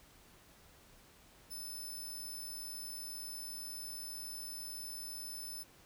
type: tone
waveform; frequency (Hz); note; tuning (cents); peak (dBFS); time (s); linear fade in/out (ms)
10% pulse; 5274; E8; 0; -37; 1.5-5.64; 20
effects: pink hiss -62 dBFS RMS until 5.85 s